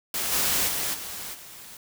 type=noise with level steps; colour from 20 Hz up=white; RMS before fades=-28 / -24 / -28 / -36 / -44 dBFS; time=0.14-1.77 s; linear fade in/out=2 ms; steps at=0.31 / 0.67 / 0.93 / 1.33 s; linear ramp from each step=20 ms; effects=none